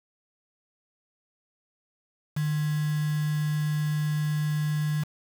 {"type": "tone with quantisation", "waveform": "sine", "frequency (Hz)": 151.3, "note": "D#3", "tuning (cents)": -48, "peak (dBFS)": -24, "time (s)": [2.36, 5.04], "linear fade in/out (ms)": 10, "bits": 6, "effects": []}